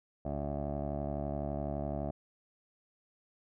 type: tone with low-pass filter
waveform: 15% pulse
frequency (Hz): 71.9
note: D2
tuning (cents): -36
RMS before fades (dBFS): -36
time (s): 0.25-2.11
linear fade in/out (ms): 5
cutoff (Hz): 620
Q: 4.3
effects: none